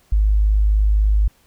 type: tone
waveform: sine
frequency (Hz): 51.91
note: G#1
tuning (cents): 0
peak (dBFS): -12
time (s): 0.12-1.28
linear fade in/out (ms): 5
effects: pink hiss -57 dBFS RMS until 1.46 s